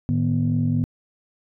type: tone cluster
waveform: sine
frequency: 109.3 / 153.4 / 243.9 Hz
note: A2 / D#3 / B3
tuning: -11 / -24 / -21 cents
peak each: -22 dBFS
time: 0.09-0.84 s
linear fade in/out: 0 ms
effects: tanh soft clip ceiling -11 dBFS